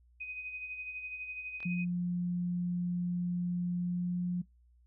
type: tone with tremolo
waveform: sine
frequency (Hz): 2504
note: D#7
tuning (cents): +10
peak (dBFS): -37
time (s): 0.2-1.85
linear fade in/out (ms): 10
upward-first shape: sine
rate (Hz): 12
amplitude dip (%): 50
type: clicks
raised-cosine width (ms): 0.3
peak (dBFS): -35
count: 2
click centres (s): 1.604 / 1.629
type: tone with pitch glide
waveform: sine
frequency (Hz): 176.6 to 177.73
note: F3 to F3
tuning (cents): +20 to +31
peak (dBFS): -30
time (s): 1.65-4.42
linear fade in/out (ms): 10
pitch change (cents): +11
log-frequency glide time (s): 3.76-4.23
effects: noise-tail reverb RT60 0.2 s tail -24 dB re dry + added 60 Hz sine -61 dBFS peak until 4.86 s